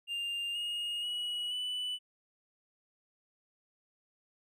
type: tone with pitch steps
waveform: triangle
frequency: 2800 / 2859 / 2919 / 2980 Hz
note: F7 / F7 / F#7 / F#7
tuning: +4 / +40 / -24 / +12 cents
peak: -32 dBFS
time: 0.07-1.99 s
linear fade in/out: 50 ms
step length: 480 ms
effects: none

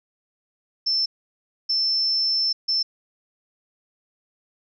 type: tone bursts at uneven times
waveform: sine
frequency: 5320 Hz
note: E8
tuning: 15 cents sharp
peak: -19 dBFS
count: 3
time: 0.86-1.06 / 1.69-2.53 / 2.68-2.83 s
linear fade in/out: 10 ms
effects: none

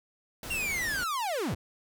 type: noise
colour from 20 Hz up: pink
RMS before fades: -40 dBFS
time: 0.43-1.04 s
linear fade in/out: 2 ms
type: linear sweep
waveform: 45% pulse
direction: down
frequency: 2794 to 58 Hz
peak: -29 dBFS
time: 0.5-1.55 s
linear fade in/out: 10 ms
effects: none

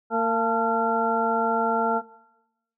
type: harmonic tone with a mistuned harmonic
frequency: 228.6 Hz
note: A#3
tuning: 34 cents flat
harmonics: 1 / 2 / 3 / 4 / 6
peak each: -28 / -26 / -28 / -26 / -27 dBFS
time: 0.1-2.02 s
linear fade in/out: 50 ms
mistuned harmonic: 4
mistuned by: -59 cents
effects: noise-tail reverb RT60 0.9 s tail -19 dB re dry

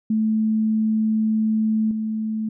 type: tone with level steps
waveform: sine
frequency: 218.4 Hz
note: A3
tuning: 13 cents flat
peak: -17 / -22 dBFS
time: 0.1-2.49 s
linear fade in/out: 5 ms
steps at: 1.91 s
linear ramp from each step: 2 ms
effects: none

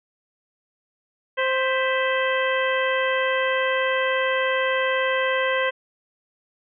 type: harmonic tone with a mistuned harmonic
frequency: 523.3 Hz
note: C5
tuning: in tune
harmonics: 1 / 2 / 3 / 4 / 5 / 6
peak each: -23 / -27 / -27 / -27 / -31 / -33 dBFS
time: 1.37-5.71 s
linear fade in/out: 20 ms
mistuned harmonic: 4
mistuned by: -90 cents
effects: none

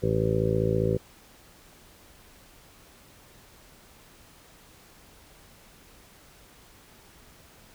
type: harmonic tone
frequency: 55 Hz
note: A1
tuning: in tune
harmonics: 1 / 2 / 3 / 4 / 5 / 6 / 7 / 8 / 9 / 10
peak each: -35 / -28 / -29 / -36 / -37 / -36 / -28 / -36 / -29 / -39 dBFS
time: 0.02-0.98 s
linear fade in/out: 20 ms
effects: pink hiss -54 dBFS RMS until 7.74 s

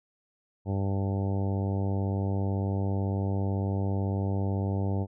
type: harmonic tone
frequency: 98 Hz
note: G2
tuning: in tune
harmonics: 1 / 2 / 3 / 4 / 5 / 6 / 7 / 8 / 9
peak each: -27 / -33 / -37 / -39 / -41 / -43 / -44 / -45 / -46 dBFS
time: 0.65-5.07 s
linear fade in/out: 50 ms
effects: none

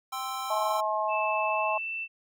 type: chord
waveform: square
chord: C major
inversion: second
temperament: equal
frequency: 784 / 1046.5 / 1318.5 Hz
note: G5 / C6 / E6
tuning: 0 / 0 / 0 cents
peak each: -37 dBFS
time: 0.12-0.81 s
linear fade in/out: 10 ms
type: harmonic tone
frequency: 213.7 Hz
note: G#3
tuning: 50 cents sharp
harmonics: 3 / 4 / 5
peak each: -30 / -30 / -30 dBFS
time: 0.5-1.78 s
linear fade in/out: 5 ms
type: tone with pitch glide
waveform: sine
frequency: 2637 to 2668 Hz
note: E7 to E7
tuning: 0 to +20 cents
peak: -31 dBFS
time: 1.08-2.08 s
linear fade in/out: 50 ms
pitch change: +20 cents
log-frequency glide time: 1.48-1.89 s
effects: none

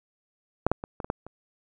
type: clicks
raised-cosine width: 1 ms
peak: -6 / -8 / -20 / -20 / -21 / -11 / -27 dBFS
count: 7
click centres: 0.666 / 0.716 / 0.839 / 1.002 / 1.045 / 1.101 / 1.266 s
effects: none

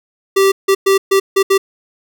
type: tone bursts at uneven times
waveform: square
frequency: 389.5 Hz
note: G4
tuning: 11 cents flat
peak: -9 dBFS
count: 6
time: 0.36-0.52 / 0.68-0.75 / 0.86-0.98 / 1.11-1.2 / 1.36-1.43 / 1.5-1.58 s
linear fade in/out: 10 ms
effects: none

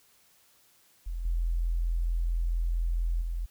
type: tone with level steps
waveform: sine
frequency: 42.23 Hz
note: E1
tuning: 43 cents sharp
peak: -31 / -25 / -29 dBFS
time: 1.06-3.46 s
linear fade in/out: 10 ms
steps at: 1.25 / 3.21 s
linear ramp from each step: 5 ms
effects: white hiss -63 dBFS RMS until 3.5 s

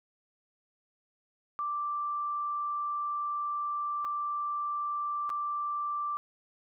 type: tone with dropouts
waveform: sine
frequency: 1174.7 Hz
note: D6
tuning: in tune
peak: -30 dBFS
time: 1.59-6.17 s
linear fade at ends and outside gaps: 0 ms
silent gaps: 4.046-4.05 / 5.294-5.301 s
effects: none

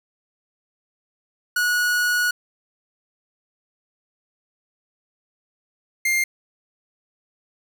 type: tone pair in turn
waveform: 45% pulse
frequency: 1460 / 2111 Hz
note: F#6 / C7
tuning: -24 / +15 cents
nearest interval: tritone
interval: 639 cents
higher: second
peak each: -18 dBFS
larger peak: neither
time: 1.56-2.31 / 6.05-6.24 s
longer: first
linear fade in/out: 5 ms
effects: none

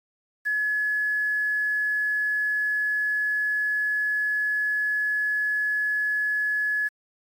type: tone with quantisation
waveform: sine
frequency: 1700 Hz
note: G#6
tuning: 40 cents sharp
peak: -22 dBFS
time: 0.45-6.89 s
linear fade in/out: 20 ms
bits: 8
effects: AAC 64 kbps

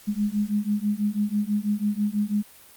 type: beating tone pair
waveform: sine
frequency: 204.7 / 210.8 Hz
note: G#3 / G#3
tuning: -25 / +26 cents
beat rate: 6.1 Hz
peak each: -25 dBFS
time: 0.07-2.43 s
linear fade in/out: 20 ms
effects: white hiss -50 dBFS RMS until 2.76 s + Opus 48 kbps

